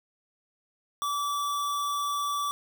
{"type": "tone", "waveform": "square", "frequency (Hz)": 1155, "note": "D6", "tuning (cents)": -29, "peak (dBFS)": -28, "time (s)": [1.02, 2.51], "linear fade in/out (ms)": 0, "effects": ["9-bit"]}